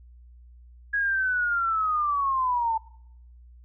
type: linear sweep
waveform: sine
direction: down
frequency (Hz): 1661 to 880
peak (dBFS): -22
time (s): 0.93-2.78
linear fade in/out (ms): 10
effects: noise-tail reverb RT60 0.7 s tail -22 dB re dry + added 60 Hz sine -47 dBFS peak until 3.64 s